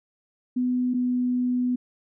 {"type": "tone pair in turn", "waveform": "sine", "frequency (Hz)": [249.9, 248.5], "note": ["B3", "B3"], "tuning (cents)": [21, 11], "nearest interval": "unison", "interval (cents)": 10, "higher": "first", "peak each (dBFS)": -21, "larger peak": "neither", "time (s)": [[0.56, 0.94], [0.94, 1.76]], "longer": "second", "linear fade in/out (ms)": 10, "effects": []}